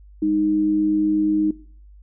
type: tone pair together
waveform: sine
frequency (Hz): 201.7 / 310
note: G3 / D#4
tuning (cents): +50 / -6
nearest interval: perfect fifth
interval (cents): 744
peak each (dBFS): -28 / -17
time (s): 0.22-1.51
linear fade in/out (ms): 5
effects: noise-tail reverb RT60 0.5 s tail -20 dB re dry + added 50 Hz sine -43 dBFS peak until 2.02 s